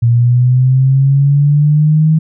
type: linear sweep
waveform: sine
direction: up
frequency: 116.54 to 158.9 Hz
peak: -6 dBFS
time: 0.02-2.19 s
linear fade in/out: 10 ms
effects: none